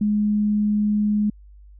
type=tone; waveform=sine; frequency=209.3 Hz; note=G#3; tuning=14 cents sharp; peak=-17 dBFS; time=0.01-1.3 s; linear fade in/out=5 ms; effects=added 50 Hz sine -43 dBFS peak until 1.79 s